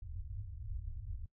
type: low-pass noise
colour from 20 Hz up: pink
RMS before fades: -43 dBFS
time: 0.02-1.26 s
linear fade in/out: 5 ms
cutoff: 110 Hz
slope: 96 dB/octave
effects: noise-tail reverb RT60 0.1 s tail -18 dB re dry